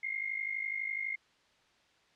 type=tone pair together; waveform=sine; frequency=2100 / 2152 Hz; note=C7 / C7; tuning=+6 / +48 cents; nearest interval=unison; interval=42 cents; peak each=-36 / -36 dBFS; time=0.03-1.16 s; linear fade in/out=5 ms; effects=white hiss -67 dBFS RMS until 2.15 s + low-pass 4000 Hz 12 dB/octave